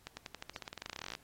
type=accelerating click train; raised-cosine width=0.2 ms; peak=-24 dBFS; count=25; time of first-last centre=0.07-1.151 s; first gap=100 ms; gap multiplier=0.92; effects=pink hiss -65 dBFS RMS until 1.23 s + AAC 48 kbps